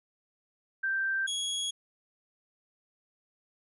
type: tone pair in turn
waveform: sine / sawtooth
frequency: 1568 / 3330 Hz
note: G6 / G#7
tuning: 0 / +4 cents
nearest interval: octave + minor second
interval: 1304 cents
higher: second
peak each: -27 dBFS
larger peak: neither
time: 0.83-1.27 / 1.27-1.71 s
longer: neither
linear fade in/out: 10 ms
effects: resampled to 24000 Hz